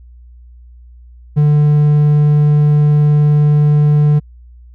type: tone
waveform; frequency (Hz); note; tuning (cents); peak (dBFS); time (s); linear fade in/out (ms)
triangle; 148.4; D3; +18; -5; 1.36-4.2; 20
effects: added 60 Hz sine -36 dBFS peak until 4.74 s